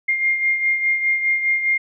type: beating tone pair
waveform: sine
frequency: 2117 / 2121.9 Hz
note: C7 / C7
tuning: +20 / +24 cents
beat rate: 4.9 Hz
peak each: -17 / -25 dBFS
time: 0.08-1.78 s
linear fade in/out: 10 ms
effects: none